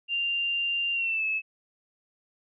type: tone with pitch glide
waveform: sine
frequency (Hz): 2787 to 2600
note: F7 to E7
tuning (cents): -4 to -24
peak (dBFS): -25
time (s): 0.08-1.42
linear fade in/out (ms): 50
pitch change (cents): -120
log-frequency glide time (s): 0.93-1.25
effects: none